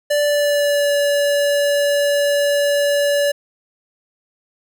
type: tone with pitch glide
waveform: square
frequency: 585 to 574 Hz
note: D5 to D5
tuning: -7 to -40 cents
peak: -15 dBFS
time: 0.1-3.32 s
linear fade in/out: 10 ms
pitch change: -33 cents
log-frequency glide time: 0.24-0.94 s
effects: none